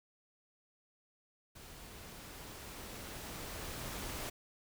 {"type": "noise with level ramp", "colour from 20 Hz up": "pink", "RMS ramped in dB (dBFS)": [-53, -41], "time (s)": [1.55, 4.3], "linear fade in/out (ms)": 10, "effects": []}